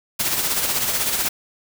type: noise with tremolo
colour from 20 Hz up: white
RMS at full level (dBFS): -20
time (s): 0.19-1.29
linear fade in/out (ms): 10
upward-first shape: sine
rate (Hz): 16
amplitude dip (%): 45
effects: none